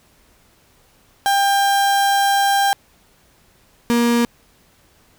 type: tone pair in turn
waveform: 35% pulse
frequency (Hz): 796 / 236.7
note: G5 / A#3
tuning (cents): +26 / +27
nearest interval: octave + major sixth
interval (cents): 2099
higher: first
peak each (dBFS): -12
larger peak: neither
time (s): 1.26-2.73 / 3.9-4.25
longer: first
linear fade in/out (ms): 0
effects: pink hiss -55 dBFS RMS until 5.18 s